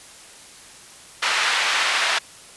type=band-pass noise; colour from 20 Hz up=white; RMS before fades=-21 dBFS; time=1.22-2.19 s; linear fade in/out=10 ms; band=1000 to 2800 Hz; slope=12 dB/octave; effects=white hiss -44 dBFS RMS until 2.56 s + resampled to 24000 Hz